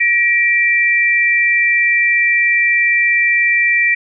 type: tone pair together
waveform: sine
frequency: 1912.1 / 2349 Hz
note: A#6 / D7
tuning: +43 / 0 cents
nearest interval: major third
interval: 357 cents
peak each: -13 dBFS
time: 0-3.95 s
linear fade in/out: 10 ms
effects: none